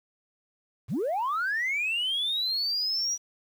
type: linear sweep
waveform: sine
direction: up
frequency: 77.8 to 5850 Hz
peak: -24 dBFS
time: 0.88-3.18 s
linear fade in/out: 50 ms
effects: tanh soft clip ceiling -23 dBFS + 9-bit